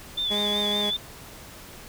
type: tone with vibrato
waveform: sine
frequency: 3500 Hz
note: A7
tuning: 10 cents flat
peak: -24 dBFS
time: 0.17-0.97 s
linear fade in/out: 10 ms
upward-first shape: sine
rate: 5.3 Hz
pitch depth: 51 cents each way
type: tone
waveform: 15% pulse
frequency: 206.9 Hz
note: G#3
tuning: 6 cents flat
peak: -21 dBFS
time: 0.3-0.91 s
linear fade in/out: 20 ms
effects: pink hiss -44 dBFS RMS until 1.88 s